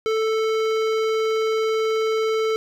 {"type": "tone with hard clipping", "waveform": "sine", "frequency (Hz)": 440.8, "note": "A4", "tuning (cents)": 3, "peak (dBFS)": -21, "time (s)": [0.06, 2.56], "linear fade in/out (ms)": 0, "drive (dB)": 17, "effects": []}